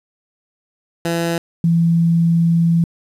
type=tone pair in turn; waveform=15% pulse / sine; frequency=168.3 / 167.59 Hz; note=E3 / E3; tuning=+36 / +29 cents; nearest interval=unison; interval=7 cents; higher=first; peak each=-11 dBFS; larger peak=neither; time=1.05-1.38 / 1.64-2.84 s; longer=second; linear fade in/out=2 ms; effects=resampled to 32000 Hz + 8-bit